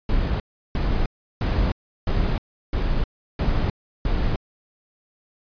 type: noise bursts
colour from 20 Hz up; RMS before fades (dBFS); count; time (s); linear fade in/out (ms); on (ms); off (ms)
brown; -21; 7; 0.09-4.36; 2; 310; 350
effects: resampled to 11025 Hz